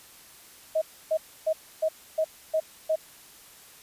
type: tone bursts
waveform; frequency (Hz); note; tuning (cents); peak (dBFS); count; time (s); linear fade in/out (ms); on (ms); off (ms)
sine; 633; D#5; +30; -21; 7; 0.75-2.959; 10; 67; 290
effects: white hiss -51 dBFS RMS until 3.82 s + resampled to 32000 Hz